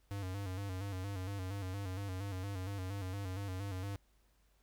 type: tone with vibrato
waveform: square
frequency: 96.3 Hz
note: G2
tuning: 30 cents flat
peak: -39 dBFS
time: 0.11-3.96 s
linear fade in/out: 0 ms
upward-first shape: square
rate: 4.3 Hz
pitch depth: 67 cents each way
effects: added 50 Hz sine -69 dBFS peak until 4.62 s + pink hiss -75 dBFS RMS until 4.62 s